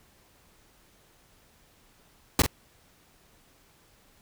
pink noise with echo, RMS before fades -19 dBFS, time 2.39-2.42 s, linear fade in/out 2 ms, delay 44 ms, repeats 1, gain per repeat -8 dB, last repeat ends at 2.464 s, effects pink hiss -61 dBFS RMS until 4.21 s

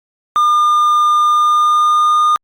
triangle tone with pitch glide, 1207 to 1218.9 Hz, D6 to D#6, +47 to -36 cents, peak -7 dBFS, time 0.36-2.36 s, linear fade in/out 0 ms, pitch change +17 cents, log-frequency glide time 1.23-2.2 s, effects Opus 48 kbps

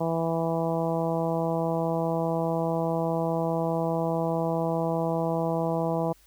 harmonic tone, 164.81 Hz, E3, in tune, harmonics 1 / 2 / 3 / 4 / 5 / 6 / 7, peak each -29 / -32 / -30 / -30 / -34 / -36 / -45 dBFS, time 0-6.13 s, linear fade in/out 10 ms, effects added 50 Hz sine -60 dBFS peak until 6.26 s + white hiss -60 dBFS RMS until 6.26 s

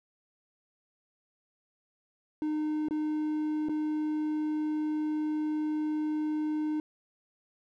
triangle tone with dropouts, 305.8 Hz, D#4, 30 cents flat, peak -26 dBFS, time 2.42-6.8 s, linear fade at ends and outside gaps 1 ms, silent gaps 2.885-2.909 / 3.686-3.694 s, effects none

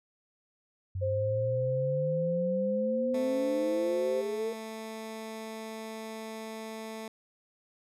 sine exponential sweep, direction up, 92.5 to 460 Hz, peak -31 dBFS, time 0.95-4.53 s, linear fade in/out 5 ms
sine tone with pitch glide, 527 to 518.8 Hz, C5 to C5, +12 to -15 cents, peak -28 dBFS, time 1.01-4.22 s, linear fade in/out 20 ms, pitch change -27 cents, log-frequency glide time 1.46-1.6 s
15% pulse tone, 221 Hz, A3, 8 cents sharp, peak -32 dBFS, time 3.14-7.08 s, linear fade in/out 2 ms
effects resampled to 32000 Hz

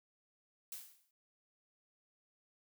blue noise with exponential decay, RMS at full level -43 dBFS, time 0.72-1.11 s, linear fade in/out 2 ms, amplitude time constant 84 ms, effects none

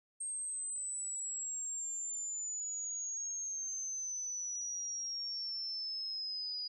sine exponential sweep, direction down, 8470 to 4901 Hz, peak -37 dBFS, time 0.2-6.68 s, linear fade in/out 10 ms, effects none

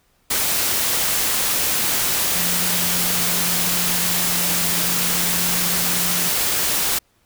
sine tone in noise, 176 Hz, F3, 14 cents sharp, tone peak -29 dBFS, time 2.35-6.29 s, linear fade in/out 10 ms, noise white, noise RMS -20 dBFS, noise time 0.3-6.99 s, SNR -12 dB, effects pink hiss -62 dBFS RMS until 7.25 s

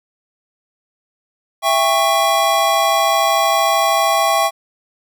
square chord, C# diminished, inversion first, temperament just, 665.2 / 798.3 / 1108.7 Hz, E5 / G5 / C#6, +16 / +31 / 0 cents, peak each -18 dBFS, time 1.62-4.51 s, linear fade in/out 50 ms, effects none

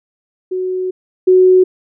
sine tone pair in turn, 370 / 370 Hz, F#4 / F#4, 0 / 0 cents, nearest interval unison, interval 0 cents, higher neither, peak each -16 / -5 dBFS, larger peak second, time 0.51-0.91 / 1.27-1.64 s, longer first, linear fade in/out 10 ms, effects none

